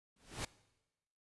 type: noise with exponential growth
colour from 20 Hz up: pink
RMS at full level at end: -36 dBFS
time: 0.16-0.45 s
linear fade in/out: 5 ms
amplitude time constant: 63 ms
effects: noise-tail reverb RT60 1.0 s tail -20 dB re dry + resampled to 24000 Hz